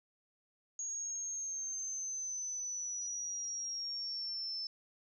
sine linear sweep, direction down, 6645 to 5274 Hz, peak -37 dBFS, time 0.79-4.67 s, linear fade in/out 2 ms, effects none

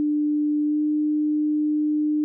sine tone with pitch glide, 298 to 301.5 Hz, D4 to D4, +25 to +46 cents, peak -19 dBFS, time 0-2.24 s, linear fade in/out 0 ms, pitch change +21 cents, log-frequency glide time 0.65-0.82 s, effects none

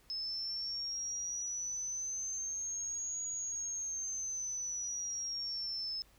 sine linear two-way sweep, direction up then down, 5190 to 6750 to 5190 Hz, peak -36 dBFS, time 0.1-6.02 s, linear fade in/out 0 ms, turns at 3.27 s, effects added 50 Hz sine -65 dBFS peak until 6.18 s + pink hiss -66 dBFS RMS until 6.18 s

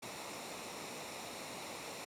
pink noise with comb filter, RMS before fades -45 dBFS, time 0.02-2.05 s, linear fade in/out 10 ms, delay 0.63 ms, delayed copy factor -0.5, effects high-pass 150 Hz 12 dB/octave + low-pass 10000 Hz 12 dB/octave

